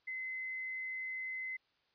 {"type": "tone", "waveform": "sine", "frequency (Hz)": 2048, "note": "C7", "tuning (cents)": -38, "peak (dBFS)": -38, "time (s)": [0.07, 1.57], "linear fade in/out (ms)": 10, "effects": ["white hiss -75 dBFS RMS until 1.94 s", "resampled to 11025 Hz"]}